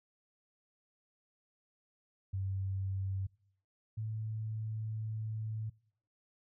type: tone pair in turn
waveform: sine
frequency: 96.3 / 109.48 Hz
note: G2 / A2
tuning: -30 / -8 cents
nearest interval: major second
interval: 222 cents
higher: second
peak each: -33 / -35 dBFS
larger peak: first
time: 2.33-3.27 / 3.97-5.7 s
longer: second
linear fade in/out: 10 ms
effects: noise-tail reverb RT60 0.7 s tail -25 dB re dry